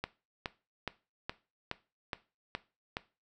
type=click train; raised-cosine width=0.3 ms; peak=-18 dBFS; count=8; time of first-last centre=0.04-2.969 s; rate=2.39 Hz; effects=noise-tail reverb RT60 0.3 s tail -17 dB re dry